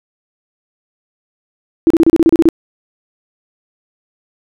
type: tone bursts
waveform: sine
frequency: 328.8 Hz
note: E4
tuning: 4 cents flat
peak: -4 dBFS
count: 10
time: 1.87-2.488 s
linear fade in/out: 0 ms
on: 33 ms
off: 32 ms
effects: none